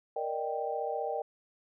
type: chord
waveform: sine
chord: Eb major seventh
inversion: second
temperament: equal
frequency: 466.2 / 587.3 / 622.3 / 784 Hz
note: Bb4 / D5 / Eb5 / G5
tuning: 0 / 0 / 0 / 0 cents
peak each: -36 / -38 / -38 / -35 dBFS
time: 0.16-1.22 s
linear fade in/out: 5 ms
effects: none